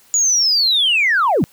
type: linear sweep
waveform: sine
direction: down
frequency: 6920 to 117.4 Hz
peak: -11 dBFS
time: 0.14-1.44 s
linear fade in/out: 0 ms
effects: tanh soft clip ceiling -8 dBFS + white hiss -51 dBFS RMS until 1.52 s